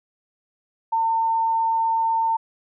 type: tone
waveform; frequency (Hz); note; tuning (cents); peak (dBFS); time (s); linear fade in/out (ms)
sine; 904; A5; +47; -18; 0.92-2.37; 10
effects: none